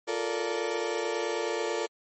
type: chord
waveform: 35% pulse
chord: Bb major seventh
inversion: second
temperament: just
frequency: 349.6 / 437 / 466.2 / 582.7 Hz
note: F4 / A4 / Bb4 / D5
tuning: +2 / -12 / 0 / -14 cents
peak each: -33 / -31 / -32 / -34 dBFS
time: 0.07-1.87 s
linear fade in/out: 20 ms
effects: MP3 32 kbps